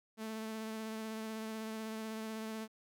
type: tone with vibrato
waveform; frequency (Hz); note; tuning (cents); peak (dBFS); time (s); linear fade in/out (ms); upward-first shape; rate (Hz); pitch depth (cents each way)
sawtooth; 220; A3; 0; -36; 0.17-2.68; 50; sine; 16; 16
effects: none